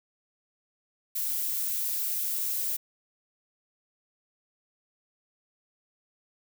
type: noise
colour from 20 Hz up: violet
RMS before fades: -30 dBFS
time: 1.15-2.77 s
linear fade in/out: 10 ms
effects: none